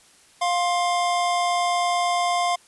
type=tone pair together; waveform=square; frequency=704 / 1054.8 Hz; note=F5 / C6; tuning=+14 / +14 cents; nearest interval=perfect fifth; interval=700 cents; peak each=-22 / -26 dBFS; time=0.41-2.56 s; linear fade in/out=10 ms; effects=white hiss -54 dBFS RMS until 2.67 s + resampled to 24000 Hz